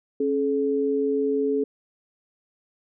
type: tone pair together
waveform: sine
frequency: 274 / 428.3 Hz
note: C#4 / A4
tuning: -20 / -47 cents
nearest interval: minor sixth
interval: 773 cents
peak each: -25 / -22 dBFS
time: 0.2-1.64 s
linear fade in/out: 5 ms
effects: none